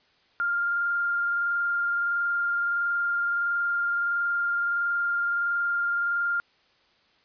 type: tone with frequency modulation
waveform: sine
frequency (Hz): 1400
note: F6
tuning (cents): +4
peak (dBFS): -23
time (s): 0.4-6.4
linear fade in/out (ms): 0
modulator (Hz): 21.5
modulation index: 0.43
effects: white hiss -63 dBFS RMS until 7.24 s + resampled to 11025 Hz